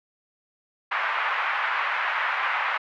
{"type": "band-pass noise", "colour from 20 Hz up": "pink", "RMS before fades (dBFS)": -26, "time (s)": [0.91, 2.78], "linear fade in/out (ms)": 10, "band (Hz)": [920, 2300], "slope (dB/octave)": 24, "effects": []}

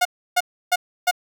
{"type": "tone bursts", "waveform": "sawtooth", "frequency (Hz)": 719, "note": "F#5", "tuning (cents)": -50, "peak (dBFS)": -11, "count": 4, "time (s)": [0.01, 1.112], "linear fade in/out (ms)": 10, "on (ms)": 43, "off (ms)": 310, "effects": []}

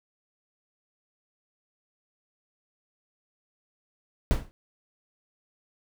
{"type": "noise with exponential decay", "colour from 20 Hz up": "brown", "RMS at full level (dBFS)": -18, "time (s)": [4.31, 4.51], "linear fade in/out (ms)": 0, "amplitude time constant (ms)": 42, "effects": []}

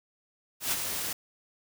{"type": "noise with ADSR envelope", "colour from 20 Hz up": "white", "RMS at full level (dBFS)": -27, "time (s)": [0.6, 1.13], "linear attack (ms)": 120, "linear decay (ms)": 33, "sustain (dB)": -6, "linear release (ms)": 4, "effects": []}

